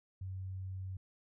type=tone; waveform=sine; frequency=94.3 Hz; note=F#2; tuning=33 cents sharp; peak=-39 dBFS; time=0.21-0.97 s; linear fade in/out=5 ms; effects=none